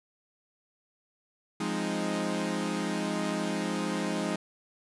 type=chord; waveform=sawtooth; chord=F minor seventh; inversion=none; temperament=equal; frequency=174.61 / 207.7 / 261.6 / 311.1 Hz; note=F3 / Ab3 / C4 / Eb4; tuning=0 / 0 / 0 / 0 cents; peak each=-31 / -29 / -34 / -30 dBFS; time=1.6-4.36 s; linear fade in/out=5 ms; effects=resampled to 24000 Hz